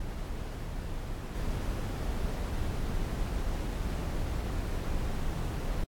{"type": "noise with level steps", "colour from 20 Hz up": "brown", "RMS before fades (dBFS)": [-36, -32], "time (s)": [0, 5.84], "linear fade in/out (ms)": 5, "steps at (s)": 1.34, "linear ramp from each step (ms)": 20, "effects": ["AAC 64 kbps"]}